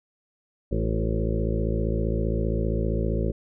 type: harmonic tone with a mistuned harmonic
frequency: 55.2 Hz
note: A1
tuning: 6 cents sharp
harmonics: 1 / 2 / 3 / 4 / 6 / 7 / 8 / 9 / 10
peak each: -26 / -29 / -31 / -32 / -34 / -34 / -35 / -36 / -36 dBFS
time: 0.71-3.32 s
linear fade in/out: 10 ms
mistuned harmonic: 7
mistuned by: -23 cents
effects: none